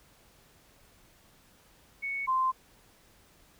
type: tone pair in turn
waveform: sine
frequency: 2217 / 1041.2 Hz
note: C#7 / C6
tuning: 0 / -9 cents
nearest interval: octave + minor second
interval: 1309 cents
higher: first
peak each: -31 / -24 dBFS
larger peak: second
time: 2.02-2.27 / 2.27-2.52 s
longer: neither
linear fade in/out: 20 ms
effects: pink hiss -61 dBFS RMS until 3.59 s